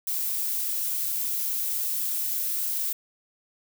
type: noise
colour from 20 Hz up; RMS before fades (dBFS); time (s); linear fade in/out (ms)
violet; -28; 0.07-2.93; 5
effects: none